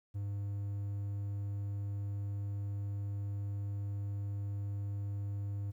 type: tone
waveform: triangle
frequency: 100.8 Hz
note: G2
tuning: 49 cents sharp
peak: -33 dBFS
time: 0.14-5.72 s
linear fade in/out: 20 ms
effects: 12-bit